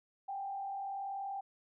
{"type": "tone with frequency modulation", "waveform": "sine", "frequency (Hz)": 788, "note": "G5", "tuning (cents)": 9, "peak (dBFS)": -37, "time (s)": [0.28, 1.41], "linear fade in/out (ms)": 10, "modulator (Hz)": 40.6, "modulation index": 0.57, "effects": []}